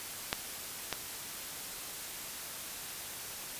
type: clicks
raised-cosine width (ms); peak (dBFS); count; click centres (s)
0.2; -11 / -14; 2; 0.329 / 0.927
effects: white hiss -42 dBFS RMS until 3.59 s + resampled to 32000 Hz